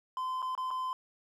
triangle tone with dropouts, 1028 Hz, C6, 31 cents flat, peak -30 dBFS, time 0.17-0.93 s, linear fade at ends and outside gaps 1 ms, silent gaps 0.42-0.426 / 0.551-0.577 / 0.706-0.711 s, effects none

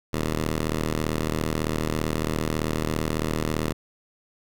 10% pulse ring-modulated tone, 78 Hz, D#2, 5 cents sharp, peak -13 dBFS, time 0.13-3.73 s, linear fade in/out 5 ms, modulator 60.6 Hz, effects none

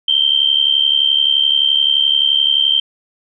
sine tone with amplitude modulation, 3136 Hz, G7, in tune, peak -7 dBFS, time 0.08-2.8 s, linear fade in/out 5 ms, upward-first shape sine, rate 71.6 Hz, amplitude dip 80%, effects none

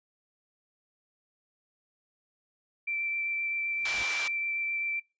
sine tone with vibrato, 2341 Hz, D7, 6 cents flat, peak -29 dBFS, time 2.87-5 s, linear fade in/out 10 ms, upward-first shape sine, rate 7.7 Hz, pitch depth 9 cents each way
pink noise with exponential growth, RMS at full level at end -43 dBFS, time 3.58-4.03 s, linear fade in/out 0 ms, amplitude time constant 97 ms
white band-pass noise, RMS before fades -36 dBFS, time 3.85-4.28 s, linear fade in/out 5 ms, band 670 to 4700 Hz, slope 12 dB/octave
effects noise-tail reverb RT60 0.3 s tail -26 dB re dry + resampled to 16000 Hz

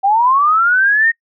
sine linear sweep, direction up, 761 to 1864.7 Hz, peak -9 dBFS, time 0.03-1.12 s, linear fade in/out 20 ms, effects noise-tail reverb RT60 0.1 s tail -22 dB re dry

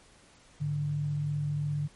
sine tone pair together, 104.3 / 147.5 Hz, G#2 / D3, +8 / +8 cents, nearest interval tritone, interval 600 cents, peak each -39 / -28 dBFS, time 0.6-1.88 s, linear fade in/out 20 ms, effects pink hiss -58 dBFS RMS until 1.95 s + MP3 48 kbps

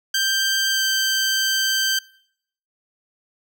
15% pulse tone with pitch glide, 1573 to 1560.3 Hz, G6 to G6, +6 to -9 cents, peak -12 dBFS, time 0.14-1.99 s, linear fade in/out 5 ms, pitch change -15 cents, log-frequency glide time 0.71-0.82 s, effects noise-tail reverb RT60 0.7 s tail -24 dB re dry

